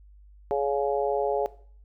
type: harmonic tone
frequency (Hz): 140.2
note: C#3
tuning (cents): +20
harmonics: 3 / 4 / 5 / 6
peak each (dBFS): -26 / -28 / -30 / -32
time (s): 0.51-1.46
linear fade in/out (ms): 0
effects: noise-tail reverb RT60 0.5 s tail -17 dB re dry + added 50 Hz sine -49 dBFS peak until 1.84 s